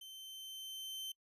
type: tone with level ramp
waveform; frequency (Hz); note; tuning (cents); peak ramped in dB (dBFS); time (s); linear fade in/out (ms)
40% pulse; 3093; G7; -24; -49 to -40; 0.01-1.12; 5
effects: noise-tail reverb RT60 0.1 s tail -25 dB re dry + resampled to 32000 Hz